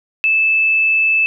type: tone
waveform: sine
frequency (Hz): 2625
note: E7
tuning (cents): -8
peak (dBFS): -11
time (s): 0.24-1.26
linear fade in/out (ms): 0
effects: none